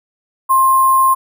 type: tone with sample-and-hold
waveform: sine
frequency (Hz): 1058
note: C6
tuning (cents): +19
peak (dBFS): -8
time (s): 0.49-1.15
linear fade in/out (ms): 20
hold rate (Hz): 11025
effects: none